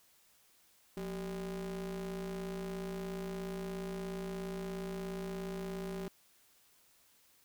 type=ring-modulated tone; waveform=square; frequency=103.83 Hz; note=G#2; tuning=in tune; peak=-36 dBFS; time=0.97-6.08 s; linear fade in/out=0 ms; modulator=283 Hz; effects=white hiss -67 dBFS RMS until 7.44 s